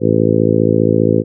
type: harmonic tone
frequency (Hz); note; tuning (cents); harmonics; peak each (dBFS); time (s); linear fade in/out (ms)
55; A1; 0; 2 / 3 / 4 / 5 / 6 / 7 / 8 / 9; -18 / -18 / -18 / -18 / -18 / -18 / -18 / -18; 0-1.24; 50
effects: none